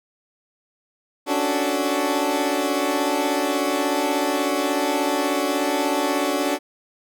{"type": "chord", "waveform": "20% pulse", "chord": "D major seventh", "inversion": "third", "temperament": "equal", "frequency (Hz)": [277.2, 293.7, 370, 440], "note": ["C#4", "D4", "F#4", "A4"], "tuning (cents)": [0, 0, 0, 0], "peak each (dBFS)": [-21, -19, -21, -24], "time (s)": [1.26, 6.59], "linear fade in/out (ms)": 50, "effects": []}